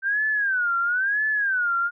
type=tone with vibrato; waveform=sine; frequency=1545 Hz; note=G6; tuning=26 cents flat; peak=-20 dBFS; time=0.02-1.91 s; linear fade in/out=50 ms; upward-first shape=sine; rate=1 Hz; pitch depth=200 cents each way; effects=none